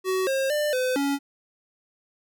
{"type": "tone with pitch steps", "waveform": "square", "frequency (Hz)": [375.5, 536, 596, 509, 280.3], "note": ["F#4", "C5", "D5", "C5", "C#4"], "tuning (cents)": [26, 42, 25, -48, 19], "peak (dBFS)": -23, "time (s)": [0.04, 1.19], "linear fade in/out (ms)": 50, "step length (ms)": 230, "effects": []}